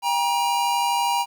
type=tone pair together; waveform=square; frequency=797.7 / 950 Hz; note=G5 / A#5; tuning=+30 / +33 cents; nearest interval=minor third; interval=303 cents; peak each=-25 / -22 dBFS; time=0.02-1.26 s; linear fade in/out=50 ms; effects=9-bit